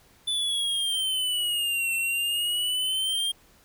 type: exponential two-way sweep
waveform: square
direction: down then up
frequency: 3505 to 2697 to 3217 Hz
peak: -25 dBFS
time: 0.27-3.32 s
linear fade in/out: 10 ms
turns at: 1.94 s
effects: pink hiss -58 dBFS RMS until 3.64 s